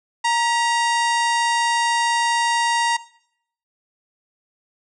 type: harmonic tone with a mistuned harmonic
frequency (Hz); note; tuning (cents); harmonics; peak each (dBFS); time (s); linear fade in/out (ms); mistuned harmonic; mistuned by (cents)
932.3; A#5; 0; 1 / 2 / 3 / 4 / 5 / 6 / 7 / 8 / 9 / 10; -18 / -24 / -28 / -30 / -32 / -34 / -35 / -36 / -37 / -38; 0.24-2.97; 10; 2; +58
effects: noise-tail reverb RT60 0.7 s tail -19 dB re dry